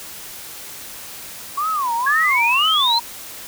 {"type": "tone with vibrato", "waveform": "sine", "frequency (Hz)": 1092, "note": "C#6", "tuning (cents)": -26, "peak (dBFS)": -18, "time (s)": [1.57, 3], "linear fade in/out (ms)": 10, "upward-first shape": "sine", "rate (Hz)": 2, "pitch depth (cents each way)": 290}
{"type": "exponential sweep", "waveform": "sine", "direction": "up", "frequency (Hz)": [1631, 4169], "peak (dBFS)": -15, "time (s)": [2.06, 2.99], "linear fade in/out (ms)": 10}
{"effects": ["white hiss -35 dBFS RMS until 3.47 s"]}